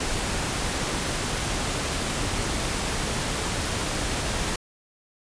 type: noise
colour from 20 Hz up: pink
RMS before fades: -27 dBFS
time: 0-4.56 s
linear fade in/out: 5 ms
effects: resampled to 22050 Hz